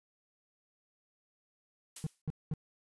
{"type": "noise with exponential decay", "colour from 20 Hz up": "blue", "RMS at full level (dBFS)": -40, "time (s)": [1.96, 2.22], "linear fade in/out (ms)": 5, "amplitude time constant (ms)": 55}
{"type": "tone bursts", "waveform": "triangle", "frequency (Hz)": 155.56, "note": "D#3", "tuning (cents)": 0, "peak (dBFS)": -29, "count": 3, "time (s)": [2.04, 2.538], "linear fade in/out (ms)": 0, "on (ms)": 26, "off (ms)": 210}
{"effects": ["resampled to 24000 Hz"]}